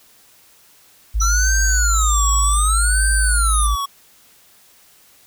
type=tone; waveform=sine; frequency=53.6 Hz; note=A1; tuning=45 cents flat; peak=-15 dBFS; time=1.14-3.76 s; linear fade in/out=20 ms
type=linear sweep; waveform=sine; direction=up; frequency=5870 to 9956 Hz; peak=-19 dBFS; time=1.2-3.67 s; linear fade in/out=5 ms
type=tone with vibrato; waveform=square; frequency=1318.5 Hz; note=E6; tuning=in tune; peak=-21 dBFS; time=1.21-3.86 s; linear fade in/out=10 ms; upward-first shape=sine; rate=0.66 Hz; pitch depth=290 cents each way
effects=white hiss -51 dBFS RMS until 5.26 s